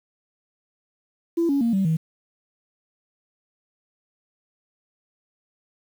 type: tone with pitch steps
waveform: sine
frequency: 336.7 / 279.9 / 232.6 / 193.38 / 160.75 Hz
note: E4 / C#4 / A#3 / G3 / E3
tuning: +37 / +17 / -4 / -23 / -43 cents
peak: -17 dBFS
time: 1.37-1.97 s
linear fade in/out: 10 ms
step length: 120 ms
effects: tanh soft clip ceiling -14 dBFS + 8-bit